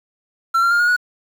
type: tone with pitch steps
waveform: triangle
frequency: 1353 / 1379.8 / 1407.2 / 1435.1 / 1463.6 Hz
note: E6 / F6 / F6 / F6 / F#6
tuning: +45 / -21 / +13 / +47 / -19 cents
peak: -11 dBFS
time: 0.54-0.965 s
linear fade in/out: 10 ms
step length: 85 ms
effects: 7-bit